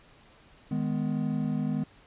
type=chord; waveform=triangle; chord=G# minor; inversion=second; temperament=just; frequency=155.74 / 207.7 / 249.2 Hz; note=D#3 / G#3 / B3; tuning=+2 / 0 / +16 cents; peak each=-29 dBFS; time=0.71-1.84 s; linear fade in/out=5 ms; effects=pink hiss -57 dBFS RMS until 2.06 s + resampled to 8000 Hz